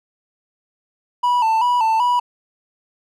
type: tone with vibrato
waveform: triangle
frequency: 932.3 Hz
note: A#5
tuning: in tune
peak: -12 dBFS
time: 1.23-2.2 s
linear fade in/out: 10 ms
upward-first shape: square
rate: 2.6 Hz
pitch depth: 82 cents each way
effects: none